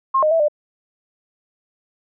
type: tone with pitch steps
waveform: sine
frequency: 1068 / 616 / 656 / 597 Hz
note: C6 / D#5 / E5 / D5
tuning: +35 / -17 / -9 / +28 cents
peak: -13 dBFS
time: 0.14-0.484 s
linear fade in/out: 10 ms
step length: 86 ms
effects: none